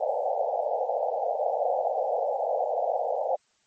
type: band-pass noise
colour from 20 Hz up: pink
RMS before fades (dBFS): -27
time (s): 0-3.36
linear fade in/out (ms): 10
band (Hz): 490 to 820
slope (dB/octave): 96
effects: white hiss -68 dBFS RMS until 3.66 s + MP3 32 kbps